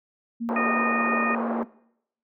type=tone with pitch glide; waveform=sine; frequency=232.5 to 231.2 Hz; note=A#3 to A#3; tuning=-4 to -14 cents; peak=-26 dBFS; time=0.4-1.65 s; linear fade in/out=20 ms; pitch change=-10 cents; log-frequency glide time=0.57-1.26 s
type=band-pass noise; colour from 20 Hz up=pink; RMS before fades=-30 dBFS; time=0.49-1.63 s; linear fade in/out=0 ms; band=360 to 1200 Hz; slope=24 dB/octave
type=harmonic tone; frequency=616 Hz; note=D#5; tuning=17 cents flat; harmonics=2 / 3 / 4; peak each=-26 / -28 / -29 dBFS; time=0.56-1.35 s; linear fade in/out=2 ms
effects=noise-tail reverb RT60 0.7 s tail -20 dB re dry